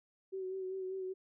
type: tone with vibrato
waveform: sine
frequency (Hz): 377.5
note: F#4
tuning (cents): +35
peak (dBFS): -37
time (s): 0.32-1.14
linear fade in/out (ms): 20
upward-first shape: sine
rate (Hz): 5.1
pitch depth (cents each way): 29
effects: none